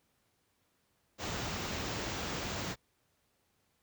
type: band-stop noise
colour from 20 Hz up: pink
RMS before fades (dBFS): -37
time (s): 1.18-2.76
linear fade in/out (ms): 50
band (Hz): 7500 to 16000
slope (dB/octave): 96
effects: pink hiss -75 dBFS RMS until 3.82 s + high-pass 60 Hz 12 dB/octave